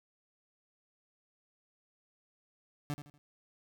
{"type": "tone with echo", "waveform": "30% pulse", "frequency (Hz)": 146.1, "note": "D3", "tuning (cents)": -9, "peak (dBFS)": -31, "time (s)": [2.9, 2.94], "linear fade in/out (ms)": 0, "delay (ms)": 80, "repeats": 3, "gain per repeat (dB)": -10, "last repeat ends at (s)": 3.18, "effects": []}